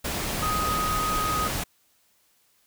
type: tone in noise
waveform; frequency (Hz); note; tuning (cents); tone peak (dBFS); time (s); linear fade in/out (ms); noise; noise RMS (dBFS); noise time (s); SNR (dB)
sine; 1252; D#6; +10; -25; 0.42-1.48; 10; pink; -29; 0.04-1.64; +1
effects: white hiss -65 dBFS RMS until 2.66 s